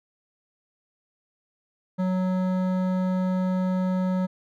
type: tone with hard clipping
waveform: triangle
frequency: 185 Hz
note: F#3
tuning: in tune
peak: -24 dBFS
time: 1.98-4.27 s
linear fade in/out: 20 ms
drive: 17 dB
effects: none